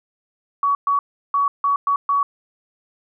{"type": "tone bursts at uneven times", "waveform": "sine", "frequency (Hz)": 1128, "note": "C#6", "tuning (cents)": 30, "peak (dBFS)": -15, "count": 6, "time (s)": [[0.63, 0.75], [0.87, 0.99], [1.34, 1.48], [1.64, 1.76], [1.87, 1.96], [2.09, 2.23]], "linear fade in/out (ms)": 2, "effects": []}